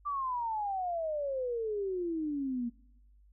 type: exponential sweep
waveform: sine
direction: down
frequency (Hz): 1183 to 232.3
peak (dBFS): -31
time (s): 0.05-2.7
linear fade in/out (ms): 20
effects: noise-tail reverb RT60 1.0 s tail -26 dB re dry + added 50 Hz sine -58 dBFS peak until 3.32 s